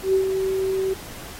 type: tone with ADSR envelope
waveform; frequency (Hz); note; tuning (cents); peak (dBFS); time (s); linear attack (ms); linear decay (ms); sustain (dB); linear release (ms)
sine; 382.1; G4; -44; -14; 0.02-0.94; 120; 100; -6; 11
effects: pink hiss -39 dBFS RMS until 1.39 s + AAC 48 kbps